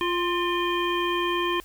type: harmonic tone with a mistuned harmonic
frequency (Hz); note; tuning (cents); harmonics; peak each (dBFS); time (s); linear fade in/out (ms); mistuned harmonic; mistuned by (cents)
349.2; F4; 0; 1 / 3 / 5 / 7 / 9; -26 / -27 / -33 / -34 / -32; 0.01-1.6; 0; 5; +45
effects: added 50 Hz sine -49 dBFS peak until 1.64 s + white hiss -52 dBFS RMS until 1.64 s